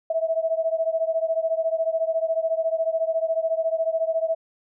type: beating tone pair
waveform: sine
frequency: 646 / 660 Hz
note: E5 / E5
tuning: -35 / +2 cents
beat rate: 14 Hz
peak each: -23 / -25 dBFS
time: 0.1-4.35 s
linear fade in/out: 5 ms
effects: none